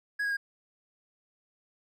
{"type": "tone with pitch steps", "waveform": "triangle", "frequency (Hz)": [1665, 1644, 1623.2], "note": ["G#6", "G#6", "G#6"], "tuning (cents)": [4, -18, -40], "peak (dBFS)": -26, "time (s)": [0.19, 0.37], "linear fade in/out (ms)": 10, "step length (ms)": 60, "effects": []}